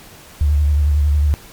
sine tone with vibrato, 73.42 Hz, D2, in tune, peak -11 dBFS, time 0.41-1.34 s, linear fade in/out 0 ms, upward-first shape sine, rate 11 Hz, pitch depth 53 cents each way, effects pink hiss -41 dBFS RMS until 1.52 s + MP3 96 kbps

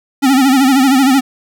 square tone with vibrato, 266.8 Hz, C4, 34 cents sharp, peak -8 dBFS, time 0.22-1.21 s, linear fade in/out 20 ms, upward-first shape sine, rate 13 Hz, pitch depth 96 cents each way, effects none

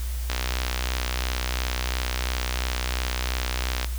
click train, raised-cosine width 0.2 ms, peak -9 dBFS, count 224, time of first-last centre 0.3-3.845 s, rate 62.9 Hz, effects added 60 Hz sine -26 dBFS peak until 3.98 s + white hiss -41 dBFS RMS until 3.98 s

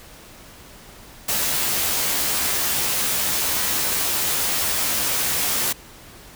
white noise with comb filter, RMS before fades -22 dBFS, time 1.28-5.73 s, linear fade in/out 10 ms, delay 14 ms, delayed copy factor +0.65, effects pink hiss -44 dBFS RMS until 6.35 s

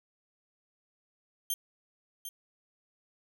5% pulse tone with echo, 3170 Hz, G7, 19 cents sharp, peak -21 dBFS, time 1.5-1.54 s, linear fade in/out 2 ms, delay 750 ms, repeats 1, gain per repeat -9 dB, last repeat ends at 2.29 s, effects none

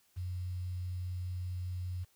sine tone with quantisation, 90.5 Hz, F#2, 38 cents flat, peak -35 dBFS, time 0.16-2.05 s, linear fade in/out 20 ms, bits 10, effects white hiss -70 dBFS RMS until 2.15 s

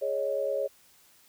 sine chord, Ab suspended fourth, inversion none, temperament just, 415.3 / 553.7 / 623 Hz, Ab4 / Db5 / Eb5, 0 / -2 / +2 cents, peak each -34 / -28 / -34 dBFS, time 0.01-0.68 s, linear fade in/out 20 ms, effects white hiss -60 dBFS RMS until 1.28 s

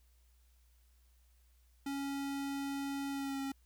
square tone with pitch glide, 277.9 to 272.7 Hz, C#4 to C#4, +4 to -28 cents, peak -37 dBFS, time 1.86-3.52 s, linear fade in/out 5 ms, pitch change -32 cents, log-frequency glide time 3.11-3.4 s, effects added 60 Hz sine -64 dBFS peak until 3.65 s + white hiss -75 dBFS RMS until 3.65 s

